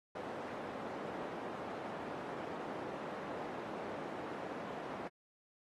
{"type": "band-pass noise", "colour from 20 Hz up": "white", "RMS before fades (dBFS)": -44, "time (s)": [0.15, 5.08], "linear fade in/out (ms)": 5, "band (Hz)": [200, 750], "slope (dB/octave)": 12, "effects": ["AAC 32 kbps"]}